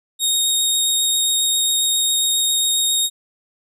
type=tone with vibrato; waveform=20% pulse; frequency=3730 Hz; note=A#7; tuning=in tune; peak=-10 dBFS; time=0.19-3.1 s; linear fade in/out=50 ms; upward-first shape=sine; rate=7.4 Hz; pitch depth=8 cents each way; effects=none